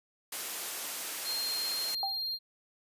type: noise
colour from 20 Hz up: white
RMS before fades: -37 dBFS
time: 0.32-1.95 s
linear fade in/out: 5 ms
type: tone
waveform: triangle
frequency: 4206 Hz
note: C8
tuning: 8 cents sharp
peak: -31 dBFS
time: 1.24-2.39 s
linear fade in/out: 50 ms
type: tone with exponential decay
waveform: sine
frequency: 784 Hz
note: G5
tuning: in tune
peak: -28 dBFS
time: 2.03-2.22 s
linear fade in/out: 1 ms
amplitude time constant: 40 ms
effects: high-pass 300 Hz 12 dB/octave + resampled to 32000 Hz